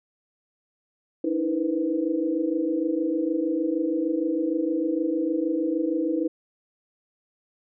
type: tone cluster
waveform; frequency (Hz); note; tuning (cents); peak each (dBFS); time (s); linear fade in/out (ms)
sine; 297.7 / 324.2 / 480.9 / 505; D4 / E4 / B4 / B4; +24 / -29 / -46 / +39; -29 / -24 / -33 / -31; 1.24-6.28; 5
effects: none